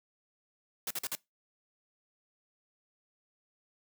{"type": "noise bursts", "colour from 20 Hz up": "white", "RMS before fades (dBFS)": -35, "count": 4, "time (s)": [0.87, 1.152], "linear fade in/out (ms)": 2, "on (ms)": 36, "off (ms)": 46, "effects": ["noise-tail reverb RT60 0.2 s tail -23 dB re dry", "high-pass 100 Hz 12 dB/octave"]}